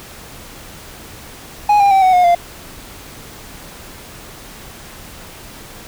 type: tone with pitch steps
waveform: triangle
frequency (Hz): 830.6 / 801.4 / 773.2 / 746 / 719.7 / 694.4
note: G#5 / G5 / G5 / F#5 / F#5 / F5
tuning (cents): 0 / +38 / -24 / +14 / -48 / -10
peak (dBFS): -6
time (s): 1.69-2.35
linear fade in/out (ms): 5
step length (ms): 110
effects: pink hiss -36 dBFS RMS until 5.87 s